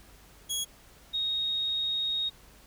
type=tone pair in turn; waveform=20% pulse / sine; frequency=3322 / 3743 Hz; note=G#7 / A#7; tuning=0 / +6 cents; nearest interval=major second; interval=206 cents; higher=second; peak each=-24 / -27 dBFS; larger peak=first; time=0.49-0.65 / 1.13-2.3 s; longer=second; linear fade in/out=20 ms; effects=added 50 Hz sine -58 dBFS peak until 2.66 s + pink hiss -56 dBFS RMS until 2.66 s